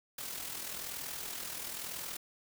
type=noise with amplitude modulation; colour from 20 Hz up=white; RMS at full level=-39 dBFS; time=0.18-2.17 s; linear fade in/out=5 ms; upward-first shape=sine; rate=41 Hz; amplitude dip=50%; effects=none